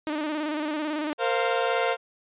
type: tone with vibrato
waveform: sawtooth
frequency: 303.4 Hz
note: D#4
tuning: 44 cents flat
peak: -23 dBFS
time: 0.07-1.13 s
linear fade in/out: 0 ms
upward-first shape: square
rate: 18 Hz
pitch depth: 48 cents each way
type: chord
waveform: sawtooth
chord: Bb suspended second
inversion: none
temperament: equal with one note detuned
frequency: 460.3 / 523.3 / 698.5 Hz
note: Bb4 / C5 / F5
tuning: -22 / 0 / 0 cents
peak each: -23 dBFS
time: 1.18-1.97 s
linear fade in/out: 50 ms
effects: resampled to 8000 Hz